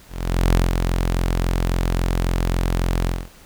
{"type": "tone with ADSR envelope", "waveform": "sawtooth", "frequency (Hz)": 43.65, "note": "F1", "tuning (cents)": 0, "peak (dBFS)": -9, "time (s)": [0.08, 3.29], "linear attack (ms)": 460, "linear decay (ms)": 160, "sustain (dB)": -5, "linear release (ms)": 230, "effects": ["pink hiss -48 dBFS RMS until 3.45 s"]}